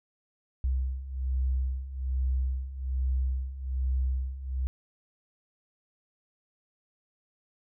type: beating tone pair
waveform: sine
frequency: 64 / 65.2 Hz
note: C2 / C2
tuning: -38 / -5 cents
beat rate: 1.2 Hz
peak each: -32 / -28 dBFS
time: 0.64-4.67 s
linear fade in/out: 0 ms
effects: none